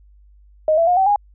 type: tone with pitch steps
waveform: sine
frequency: 622.3 / 667 / 714.8 / 766.1 / 821.1 Hz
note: D#5 / E5 / F5 / G5 / G#5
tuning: 0 / +20 / +40 / -40 / -20 cents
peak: -12 dBFS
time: 0.68-1.16 s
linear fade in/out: 2 ms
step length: 96 ms
effects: added 50 Hz sine -46 dBFS peak until 1.34 s